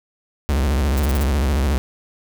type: tone with vibrato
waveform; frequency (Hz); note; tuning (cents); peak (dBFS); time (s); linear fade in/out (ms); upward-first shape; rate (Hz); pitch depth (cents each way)
45% pulse; 69.3; C#2; 0; -16; 0.49-1.78; 0; sine; 14; 190
type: noise bursts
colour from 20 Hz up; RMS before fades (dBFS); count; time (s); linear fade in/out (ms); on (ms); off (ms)
blue; -31; 5; 0.97-1.234; 5; 28; 31
effects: none